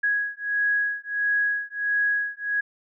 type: beating tone pair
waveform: sine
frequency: 1661.2 / 1662.7 Hz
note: G#6 / G#6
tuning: 0 / +2 cents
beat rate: 1.5 Hz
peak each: -25 dBFS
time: 0.03-2.61 s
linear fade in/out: 10 ms
effects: none